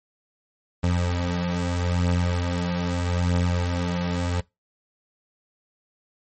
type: beating tone pair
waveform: 25% pulse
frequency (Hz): 87.31 / 88.1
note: F2 / F2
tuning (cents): 0 / +16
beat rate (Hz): 0.79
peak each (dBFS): -24 / -19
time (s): 0.83-4.41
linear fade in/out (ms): 10
effects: noise-tail reverb RT60 0.2 s tail -22 dB re dry + MP3 32 kbps